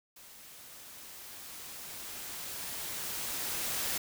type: noise with level ramp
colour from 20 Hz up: white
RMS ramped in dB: -53 to -33 dBFS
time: 0.16-3.98 s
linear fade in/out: 5 ms
effects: none